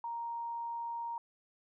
sine tone, 934 Hz, A#5, 3 cents sharp, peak -36 dBFS, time 0.04-1.18 s, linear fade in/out 2 ms, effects none

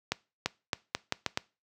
accelerating click train, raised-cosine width 0.2 ms, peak -10 dBFS, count 7, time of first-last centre 0.12-1.374 s, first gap 340 ms, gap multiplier 0.8, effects noise-tail reverb RT60 0.3 s tail -22 dB re dry + high-pass 80 Hz 12 dB/octave

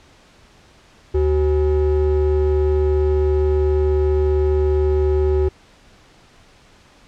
triangle ring-modulated tone, 225.7 Hz, A3, 44 cents sharp, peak -9 dBFS, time 1.14-5.49 s, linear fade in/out 10 ms, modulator 152 Hz, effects pink hiss -50 dBFS RMS until 7.07 s + low-pass 6000 Hz 12 dB/octave

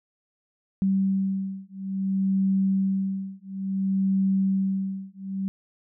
sine beating tone pair, 192.6 / 193.18 Hz, G3 / G3, -30 / -25 cents, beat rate 0.58 Hz, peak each -25 dBFS, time 0.82-5.48 s, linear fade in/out 0 ms, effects none

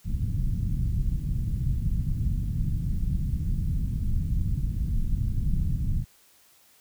pink low-pass noise, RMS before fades -26 dBFS, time 0.04-6.05 s, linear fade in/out 50 ms, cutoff 170 Hz, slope 24 dB/octave, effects white hiss -59 dBFS RMS until 6.8 s

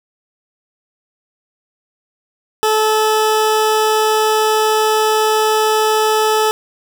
20% pulse tone, 433.6 Hz, A4, 25 cents flat, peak -7 dBFS, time 2.63-6.51 s, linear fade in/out 0 ms, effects none

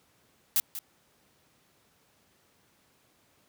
blue noise with echo, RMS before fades -24 dBFS, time 0.56-0.6 s, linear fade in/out 0 ms, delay 190 ms, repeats 1, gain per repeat -13 dB, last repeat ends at 0.79 s, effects pink hiss -66 dBFS RMS until 3.48 s + high-pass 100 Hz 12 dB/octave

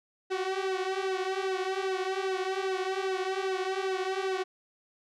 sawtooth tone with flanger, 379.7 Hz, F#4, 45 cents sharp, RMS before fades -31 dBFS, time 0.3-4.44 s, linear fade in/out 20 ms, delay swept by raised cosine 0.87 to 6.17 ms, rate 2.5 Hz, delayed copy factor -0.75, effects low-pass 5000 Hz 12 dB/octave

